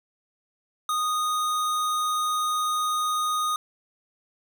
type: tone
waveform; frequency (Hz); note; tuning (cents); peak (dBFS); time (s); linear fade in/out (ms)
square; 1238; D#6; -9; -24; 0.89-3.56; 2
effects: none